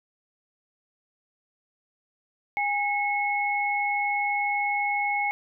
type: tone pair together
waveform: sine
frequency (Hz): 818 / 2184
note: G#5 / C#7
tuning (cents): -26 / -26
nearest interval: octave + perfect fourth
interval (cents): 1700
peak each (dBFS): -26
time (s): 2.57-5.31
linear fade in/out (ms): 0
effects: none